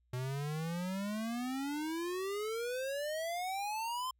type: exponential sweep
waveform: square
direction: up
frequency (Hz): 123.47 to 1048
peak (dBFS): -36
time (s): 0.13-4.11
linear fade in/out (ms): 5
effects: added 60 Hz sine -70 dBFS peak until 4.19 s